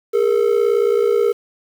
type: ring-modulated tone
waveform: triangle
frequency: 438.1 Hz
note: A4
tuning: 7 cents flat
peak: -8 dBFS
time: 0.13-1.33 s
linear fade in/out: 20 ms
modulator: 29.3 Hz
effects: 7-bit